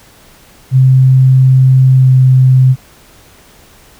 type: tone with pitch glide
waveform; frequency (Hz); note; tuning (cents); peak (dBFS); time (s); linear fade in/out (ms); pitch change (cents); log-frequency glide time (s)
sine; 130.81 to 129.76; C3 to C3; 0 to -14; -3; 0.71-2.76; 50; -14; 1.96-2.1
effects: pink hiss -42 dBFS RMS until 3.99 s